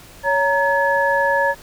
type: tone cluster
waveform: sine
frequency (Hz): 558 / 930 / 1706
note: C#5 / A#5 / G#6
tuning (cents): +11 / -4 / +46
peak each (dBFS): -19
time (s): 0.23-1.55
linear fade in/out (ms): 50
effects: pink hiss -43 dBFS RMS until 1.62 s